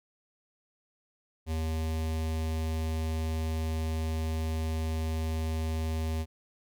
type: tone with notch filter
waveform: square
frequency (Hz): 79.8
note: D#2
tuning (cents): +44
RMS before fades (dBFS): -31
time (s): 1.46-6.26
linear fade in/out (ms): 50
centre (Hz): 1400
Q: 1.9
effects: none